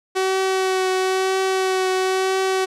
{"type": "tone with vibrato", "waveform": "sawtooth", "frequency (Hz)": 377.4, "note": "F#4", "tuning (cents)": 34, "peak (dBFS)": -14, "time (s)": [0.15, 2.66], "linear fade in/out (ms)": 20, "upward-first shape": "triangle", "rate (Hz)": 1, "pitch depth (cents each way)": 18, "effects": ["low-pass 9000 Hz 12 dB/octave"]}